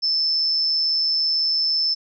sine tone with amplitude modulation, 5274 Hz, E8, in tune, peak -16 dBFS, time 0.02-1.95 s, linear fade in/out 20 ms, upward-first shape sine, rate 158 Hz, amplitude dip 40%, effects none

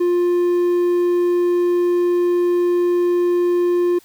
triangle tone, 351.9 Hz, F4, 13 cents sharp, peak -12 dBFS, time 0-3.99 s, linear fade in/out 10 ms, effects white hiss -51 dBFS RMS until 4.04 s

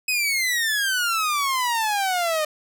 sawtooth exponential sweep, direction down, 2554 to 605 Hz, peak -17 dBFS, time 0.08-2.45 s, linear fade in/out 5 ms, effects none

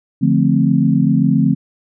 sine chord, D minor seventh, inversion none, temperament equal, 146.83 / 174.61 / 220 / 261.6 Hz, D3 / F3 / A3 / C4, 0 / 0 / 0 / 0 cents, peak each -16 dBFS, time 0.21-1.55 s, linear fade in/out 20 ms, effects none

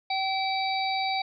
harmonic tone, 769 Hz, G5, 33 cents flat, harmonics 1 / 3 / 5 / 6, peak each -27 / -32 / -34 / -35 dBFS, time 0.1-1.22 s, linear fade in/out 5 ms, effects none

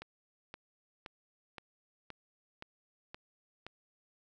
click train, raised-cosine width 0.3 ms, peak -28 dBFS, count 8, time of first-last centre 0.02-3.666 s, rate 1.92 Hz, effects none

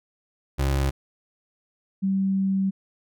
30% pulse / sine tone pair in turn, 68.2 / 192.9 Hz, C#2 / G3, -28 / -28 cents, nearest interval octave + tritone, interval 1800 cents, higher second, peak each -18 / -20 dBFS, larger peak first, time 0.58-0.91 / 2.02-2.71 s, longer second, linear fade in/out 20 ms, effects none

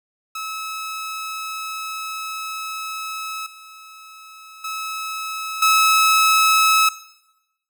sawtooth tone with level steps, 1295 Hz, E6, 31 cents flat, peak -23 / -36 / -22 / -9 dBFS, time 0.35-6.89 s, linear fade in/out 5 ms, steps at 3.46 / 4.64 / 5.62 s, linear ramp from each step 5 ms, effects noise-tail reverb RT60 0.9 s tail -17 dB re dry

